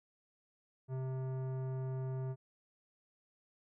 sine tone with tanh clipping, 130.81 Hz, C3, in tune, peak -38 dBFS, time 0.88-2.36 s, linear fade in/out 50 ms, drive 15 dB, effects none

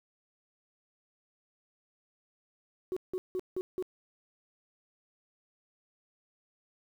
sine tone bursts, 370 Hz, F#4, in tune, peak -29 dBFS, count 5, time 2.92-3.825 s, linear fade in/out 0 ms, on 45 ms, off 170 ms, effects tanh soft clip ceiling -27 dBFS + 10-bit

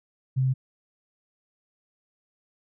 sine tone, 130.81 Hz, C3, in tune, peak -20 dBFS, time 0.36-0.54 s, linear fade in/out 20 ms, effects none

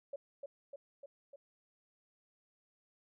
sine tone with echo, 561 Hz, C#5, 21 cents sharp, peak -39 dBFS, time 0.13-0.16 s, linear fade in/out 5 ms, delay 300 ms, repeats 4, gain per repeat -3 dB, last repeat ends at 1.36 s, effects none

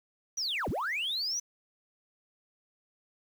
sine linear two-way sweep, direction down then up, 6060 to 34.96 to 6060 Hz, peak -28 dBFS, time 0.37-1.4 s, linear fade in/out 10 ms, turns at 0.69 s, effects tanh soft clip ceiling -28 dBFS + 9-bit

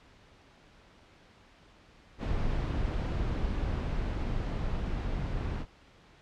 brown noise with level ramp, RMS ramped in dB -30 to -33 dBFS, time 2.18-5.66 s, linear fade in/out 50 ms, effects pink hiss -58 dBFS RMS until 6.21 s + low-pass 4000 Hz 12 dB/octave

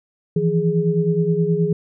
sine tone cluster, 161.4 / 170.9 / 415.4 Hz, E3 / F3 / G#4, -36 / -37 / 0 cents, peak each -20 dBFS, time 0.36-1.73 s, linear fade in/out 5 ms, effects none

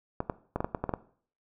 clicks, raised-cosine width 1 ms, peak -15 dBFS, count 9, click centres 0.204 / 0.298 / 0.56 / 0.605 / 0.645 / 0.748 / 0.84 / 0.893 / 0.938 s, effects noise-tail reverb RT60 0.5 s tail -17 dB re dry

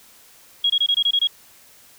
sine tone bursts, 3300 Hz, G#7, 12 cents flat, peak -15 dBFS, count 8, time 0.64-1.273 s, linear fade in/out 5 ms, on 59 ms, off 23 ms, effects white hiss -50 dBFS RMS until 1.98 s

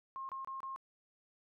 sine tone bursts, 1070 Hz, C6, 38 cents sharp, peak -40 dBFS, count 4, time 0.16-0.761 s, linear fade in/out 0 ms, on 130 ms, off 27 ms, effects none

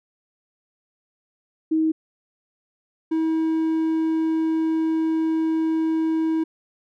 sine / triangle tone pair in turn, 317.3 / 321 Hz, D#4 / E4, +34 / -46 cents, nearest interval unison, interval 20 cents, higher second, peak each -17 dBFS, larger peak neither, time 1.71-1.92 / 3.11-6.44 s, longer second, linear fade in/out 10 ms, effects none

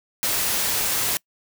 white noise, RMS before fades -23 dBFS, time 0.23-1.17 s, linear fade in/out 0 ms, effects noise-tail reverb RT60 0.1 s tail -25 dB re dry

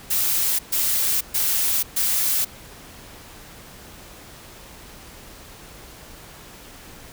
blue noise bursts, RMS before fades -21 dBFS, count 4, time 0.1-2.45 s, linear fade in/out 10 ms, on 490 ms, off 130 ms, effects pink hiss -43 dBFS RMS until 7.12 s

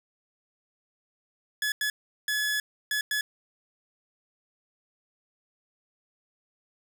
sawtooth tone bursts at uneven times, 1704 Hz, G#6, 44 cents sharp, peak -22 dBFS, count 5, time 1.62-1.72 / 1.81-1.9 / 2.28-2.6 / 2.91-3.01 / 3.11-3.21 s, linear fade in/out 2 ms, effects none

